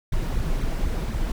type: noise with flanger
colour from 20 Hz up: brown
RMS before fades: -24 dBFS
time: 0.12-1.32 s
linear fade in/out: 5 ms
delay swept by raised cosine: 0.48 to 6.38 ms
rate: 4 Hz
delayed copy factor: +0.7
effects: none